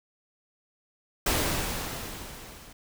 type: noise with level ramp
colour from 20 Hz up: pink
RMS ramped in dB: -24 to -49 dBFS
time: 1.26-2.73 s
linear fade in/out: 5 ms
effects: none